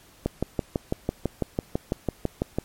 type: click train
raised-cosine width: 2 ms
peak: -10 dBFS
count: 15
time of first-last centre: 0.26-2.586 s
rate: 6.02 Hz
effects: pink hiss -54 dBFS RMS until 2.64 s + MP3 64 kbps